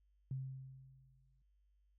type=tone with exponential decay; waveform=sine; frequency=132.4 Hz; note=C3; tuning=21 cents sharp; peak=-37 dBFS; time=0.31-1.42 s; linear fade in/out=2 ms; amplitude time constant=240 ms; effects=added 50 Hz sine -70 dBFS peak until 1.98 s